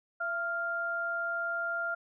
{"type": "tone pair together", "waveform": "sine", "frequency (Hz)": [673.9, 1396.9], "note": ["E5", "F6"], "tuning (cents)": [38, 0], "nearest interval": "octave + minor second", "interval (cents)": 1262, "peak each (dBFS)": [-37, -31], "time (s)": [0.2, 1.95], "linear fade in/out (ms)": 10, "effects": []}